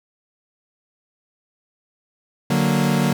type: chord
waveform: 40% pulse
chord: D augmented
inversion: none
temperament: equal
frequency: 146.83 / 185 / 233.1 Hz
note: D3 / F#3 / A#3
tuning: 0 / 0 / 0 cents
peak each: -20 dBFS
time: 2.5-3.13 s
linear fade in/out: 5 ms
effects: none